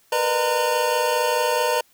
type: tone cluster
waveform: square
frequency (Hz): 468.6 / 493.4 / 606 / 921 / 1012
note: A#4 / B4 / D#5 / A#5 / B5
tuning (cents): +9 / -2 / -46 / -21 / +42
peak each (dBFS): -33 / -24 / -26 / -24 / -32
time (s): 0.12-1.81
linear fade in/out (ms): 5
effects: white hiss -59 dBFS RMS until 1.93 s